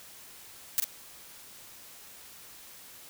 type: noise with echo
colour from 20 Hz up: blue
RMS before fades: -25 dBFS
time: 0.78-0.8 s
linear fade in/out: 0 ms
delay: 42 ms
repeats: 1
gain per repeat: -4 dB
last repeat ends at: 0.842 s
effects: white hiss -50 dBFS RMS until 3.09 s